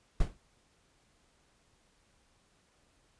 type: noise with exponential decay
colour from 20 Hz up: brown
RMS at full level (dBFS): -24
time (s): 0.2-0.38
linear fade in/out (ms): 5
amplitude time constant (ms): 37
effects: pink hiss -69 dBFS RMS until 3.19 s + resampled to 22050 Hz